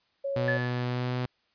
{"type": "tone", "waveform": "sine", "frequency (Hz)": 553, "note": "C#5", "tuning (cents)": -4, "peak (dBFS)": -28, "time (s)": [0.24, 0.58], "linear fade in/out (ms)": 10}
{"type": "tone with pitch glide", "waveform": "sawtooth", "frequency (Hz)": [123.47, 125.12], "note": ["B2", "B2"], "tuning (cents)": [0, 23], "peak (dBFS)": -24, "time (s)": [0.36, 1.26], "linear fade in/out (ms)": 5, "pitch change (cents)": 23, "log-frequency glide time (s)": [0.86, 1.13]}
{"type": "tone with exponential decay", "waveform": "sine", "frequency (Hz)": 1722, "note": "A6", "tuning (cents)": -38, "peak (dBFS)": -25, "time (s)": [0.48, 1.04], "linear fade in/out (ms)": 2, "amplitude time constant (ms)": 120}
{"effects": ["white hiss -70 dBFS RMS until 1.54 s", "resampled to 11025 Hz"]}